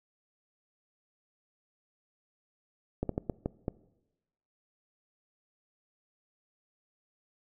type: slowing click train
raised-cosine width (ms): 2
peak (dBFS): -17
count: 6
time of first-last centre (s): 3.03-3.681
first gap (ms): 63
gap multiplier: 1.37
effects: noise-tail reverb RT60 1.0 s tail -21 dB re dry